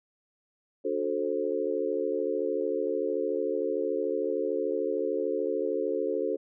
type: chord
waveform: sine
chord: D dominant seventh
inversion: none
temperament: just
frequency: 293.7 / 367.1 / 440.5 / 528.6 Hz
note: D4 / F#4 / A4 / C5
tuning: 0 / -14 / +2 / +18 cents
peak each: -35 / -32 / -30 / -32 dBFS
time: 0.84-6.37 s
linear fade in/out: 20 ms
effects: none